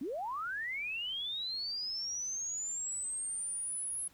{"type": "linear sweep", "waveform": "sine", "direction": "up", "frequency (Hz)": [233.1, 10790], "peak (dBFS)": -35, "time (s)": [0.01, 4.08], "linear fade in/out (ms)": 5, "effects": ["pink hiss -64 dBFS RMS until 4.13 s"]}